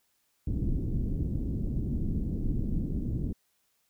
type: low-pass noise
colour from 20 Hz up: pink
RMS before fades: -30 dBFS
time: 0.47-3.33 s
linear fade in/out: 5 ms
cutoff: 290 Hz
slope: 24 dB/octave
effects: white hiss -73 dBFS RMS until 3.89 s